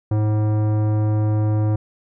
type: tone with tanh clipping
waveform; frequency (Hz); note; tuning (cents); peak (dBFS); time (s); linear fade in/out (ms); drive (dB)
sine; 106.8; G#2; +49; -18; 0.11-1.76; 5; 16
effects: none